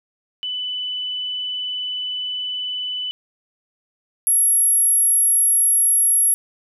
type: tone pair in turn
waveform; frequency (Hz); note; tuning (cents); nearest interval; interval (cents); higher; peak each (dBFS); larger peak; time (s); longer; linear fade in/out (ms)
sine; 2993 / 11228; F#7 / F9; +19 / +8; octave + major seventh; 2289; second; -23 / -13; second; 0.43-3.11 / 4.27-6.34; first; 0
effects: none